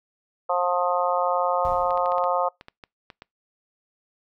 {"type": "harmonic tone", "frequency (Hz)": 177.8, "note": "F3", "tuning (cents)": 31, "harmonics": [3, 4, 5, 6, 7], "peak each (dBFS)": [-25, -26, -27, -28, -28], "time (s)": [0.49, 2.49], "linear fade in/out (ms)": 10}
{"type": "noise with exponential decay", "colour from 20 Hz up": "brown", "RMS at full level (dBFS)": -35, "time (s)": [1.65, 2.34], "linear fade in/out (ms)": 0, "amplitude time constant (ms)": 150}
{"type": "clicks", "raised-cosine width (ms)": 0.3, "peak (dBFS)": -25, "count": 11, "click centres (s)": [1.907, 1.975, 2.059, 2.12, 2.182, 2.24, 2.611, 2.684, 2.838, 3.102, 3.221]}
{"effects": ["noise-tail reverb RT60 0.2 s tail -26 dB re dry"]}